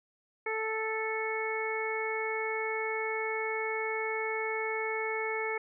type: harmonic tone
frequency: 440 Hz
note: A4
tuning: in tune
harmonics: 1 / 2 / 3 / 4 / 5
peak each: -34 / -38 / -41 / -40 / -35 dBFS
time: 0.46-5.58 s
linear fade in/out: 5 ms
effects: none